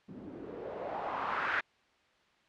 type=noise with low-pass filter sweep; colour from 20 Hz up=blue; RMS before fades=-37 dBFS; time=0.08-1.61 s; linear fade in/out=10 ms; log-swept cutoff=220 to 1700 Hz; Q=2.6; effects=white hiss -67 dBFS RMS until 2.48 s + low-pass 3000 Hz 12 dB/octave